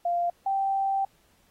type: tone pair in turn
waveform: sine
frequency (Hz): 695 / 781.1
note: F5 / G5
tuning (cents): -9 / -6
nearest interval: major second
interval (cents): 203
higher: second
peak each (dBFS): -23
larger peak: neither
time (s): 0.05-0.3 / 0.46-1.05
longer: second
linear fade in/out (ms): 5
effects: pink hiss -65 dBFS RMS until 1.5 s + AAC 48 kbps